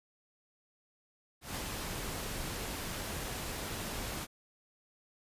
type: noise with ADSR envelope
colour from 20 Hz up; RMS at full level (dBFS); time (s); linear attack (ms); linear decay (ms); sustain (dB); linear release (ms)
pink; -37; 1.41-4.27; 150; 20; -2; 38
effects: resampled to 32000 Hz